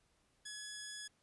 10% pulse tone, 1688 Hz, G#6, 28 cents sharp, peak -36 dBFS, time 0.45-1.08 s, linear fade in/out 10 ms, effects pink hiss -75 dBFS RMS until 1.22 s + resampled to 24000 Hz

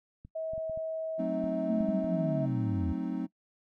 clicks, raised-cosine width 5 ms, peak -35 dBFS, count 9, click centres 0.25 / 0.535 / 0.579 / 0.697 / 0.775 / 1.441 / 1.809 / 1.89 / 2.043 s
sine tone, 642 Hz, E5, 46 cents flat, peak -32 dBFS, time 0.35-2.46 s, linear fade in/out 10 ms
triangle chord, F# diminished seventh, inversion none, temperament equal, 185 / 220 / 261.6 / 311.1 Hz, F#3 / A3 / C4 / Eb4, 0 / 0 / 0 / 0 cents, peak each -34 / -36 / -33 / -35 dBFS, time 1.18-3.27 s, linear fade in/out 20 ms
sine linear sweep, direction down, 228.8 to 77.6 Hz, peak -30 dBFS, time 1.69-2.93 s, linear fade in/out 10 ms
effects noise-tail reverb RT60 0.1 s tail -22 dB re dry

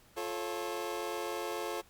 25% pulse chord, F augmented, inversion none, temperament just, 349.2 / 436.5 / 545.7 Hz, F4 / A4 / C#5, 0 / -14 / -27 cents, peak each -36 / -35 / -37 dBFS, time 0.16-1.82 s, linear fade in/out 20 ms, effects pink hiss -62 dBFS RMS until 1.89 s + Opus 48 kbps

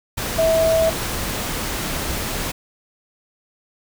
sine tone in noise, 650 Hz, E5, 24 cents flat, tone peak -14 dBFS, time 0.38-0.9 s, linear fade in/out 10 ms, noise pink, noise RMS -25 dBFS, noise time 0.17-2.52 s, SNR +8 dB, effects none

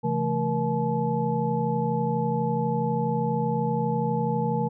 sine tone cluster, 135.9 / 168.2 / 220.1 / 474.3 / 860 Hz, C#3 / E3 / A3 / A#4 / A5, -34 / +35 / +1 / +30 / -40 cents, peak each -29 dBFS, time 0.03-4.69 s, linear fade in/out 20 ms, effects none

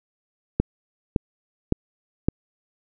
click train, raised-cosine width 3 ms, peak -5 dBFS, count 4, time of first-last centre 0.6-2.285 s, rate 1.78 Hz, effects none

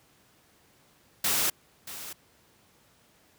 white noise with echo, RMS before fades -26 dBFS, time 1.24-1.5 s, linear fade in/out 5 ms, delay 630 ms, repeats 1, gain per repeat -14 dB, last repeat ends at 2.13 s, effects pink hiss -62 dBFS RMS until 3.38 s + high-pass 80 Hz 12 dB/octave

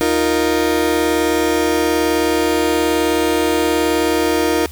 35% pulse chord, Eb suspended second, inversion none, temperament just, 311.1 / 350 / 466.7 Hz, Eb4 / F4 / Bb4, 0 / +4 / +2 cents, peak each -17 dBFS, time 0.01-4.66 s, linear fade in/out 0 ms, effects added 75 Hz sine -32 dBFS peak until 4.71 s + white hiss -41 dBFS RMS until 4.71 s

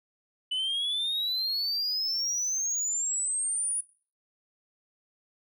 sine exponential sweep, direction up, 2979 to 9820 Hz, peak -24 dBFS, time 0.51-3.81 s, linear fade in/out 10 ms, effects noise-tail reverb RT60 0.4 s tail -23 dB re dry + tanh soft clip ceiling -26 dBFS

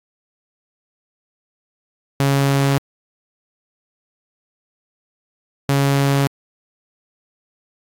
sawtooth tone pair in turn, 138.59 / 139.23 Hz, C#3 / C#3, 0 / +8 cents, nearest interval unison, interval 8 cents, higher second, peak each -10 dBFS, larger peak neither, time 2.2-2.78 / 5.69-6.27 s, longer neither, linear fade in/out 0 ms, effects AAC 64 kbps

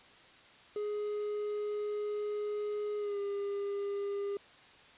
triangle tone with pitch glide, 417.4 to 402.5 Hz, G#4 to G4, +9 to +46 cents, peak -31 dBFS, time 0.76-4.37 s, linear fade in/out 2 ms, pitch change -63 cents, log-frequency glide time 2.98-3.19 s, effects white hiss -57 dBFS RMS until 4.97 s + resampled to 8000 Hz

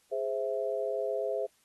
sine chord, Ab augmented, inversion none, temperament equal, 415.3 / 523.3 / 659.3 Hz, Ab4 / C5 / E5, 0 / 0 / 0 cents, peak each -34 / -33 / -34 dBFS, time 0.11-1.47 s, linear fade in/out 20 ms, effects white hiss -68 dBFS RMS until 1.64 s + AAC 32 kbps

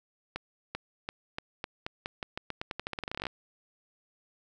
accelerating click train, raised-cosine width 0.3 ms, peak -18 dBFS, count 26, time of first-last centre 0.36-3.268 s, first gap 390 ms, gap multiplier 0.87, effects none

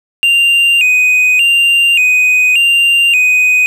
triangle tone with vibrato, 2637 Hz, E7, in tune, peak -5 dBFS, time 0.23-3.66 s, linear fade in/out 0 ms, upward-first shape square, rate 0.86 Hz, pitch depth 94 cents each way, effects none

